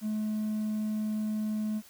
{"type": "tone", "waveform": "triangle", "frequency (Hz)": 214.4, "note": "A3", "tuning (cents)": -45, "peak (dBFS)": -26, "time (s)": [0.01, 1.82], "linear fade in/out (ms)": 50, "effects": ["tanh soft clip ceiling -22 dBFS", "white hiss -55 dBFS RMS until 1.89 s"]}